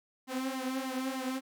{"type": "tone with flanger", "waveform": "sawtooth", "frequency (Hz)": 261.6, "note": "C4", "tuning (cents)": 0, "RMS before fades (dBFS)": -35, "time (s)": [0.27, 1.41], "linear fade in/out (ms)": 50, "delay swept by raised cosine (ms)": [0.96, 4.76], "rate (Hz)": 3.3, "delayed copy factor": 0.75, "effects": []}